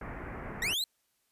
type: low-pass noise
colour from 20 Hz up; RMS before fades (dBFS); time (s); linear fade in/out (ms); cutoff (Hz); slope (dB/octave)
pink; -41; 0.01-0.74; 5; 2200; 48
type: linear sweep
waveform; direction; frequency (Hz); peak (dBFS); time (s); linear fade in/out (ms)
40% pulse; up; 1800 to 4186; -28; 0.62-0.84; 2
effects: white hiss -75 dBFS RMS until 1.31 s + resampled to 32000 Hz